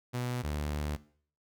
sawtooth tone pair in turn, 123.47 / 74.2 Hz, B2 / D2, 0 / +18 cents, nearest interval major sixth, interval 882 cents, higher first, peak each -28 dBFS, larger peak neither, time 0.13-0.43 / 0.43-0.97 s, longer second, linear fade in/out 20 ms, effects noise-tail reverb RT60 0.5 s tail -18 dB re dry

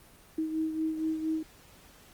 sine beating tone pair, 316.4 / 320.7 Hz, D#4 / E4, +29 / -48 cents, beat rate 4.3 Hz, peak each -29 / -37 dBFS, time 0.38-1.43 s, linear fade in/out 5 ms, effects pink hiss -56 dBFS RMS until 2.13 s + Opus 24 kbps

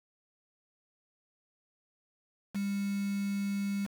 sine tone with quantisation, 200 Hz, G3, 35 cents sharp, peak -30 dBFS, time 2.54-3.87 s, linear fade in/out 20 ms, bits 7, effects none

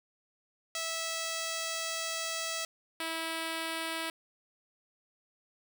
5% pulse tone pair in turn, 654 / 325.9 Hz, E5 / E4, -14 / -20 cents, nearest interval octave, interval 1206 cents, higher first, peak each -22 dBFS, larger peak neither, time 0.75-2.65 / 3-4.1 s, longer first, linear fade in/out 2 ms, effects none

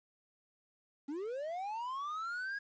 triangle linear sweep, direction up, 268.7 to 1661.2 Hz, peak -35 dBFS, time 1.08-2.59 s, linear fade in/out 10 ms, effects resampled to 16000 Hz + 11-bit

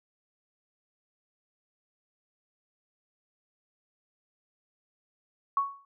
sine tone with exponential decay, 1112 Hz, C#6, 5 cents sharp, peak -20 dBFS, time 5.57-5.85 s, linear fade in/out 2 ms, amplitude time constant 59 ms, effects none

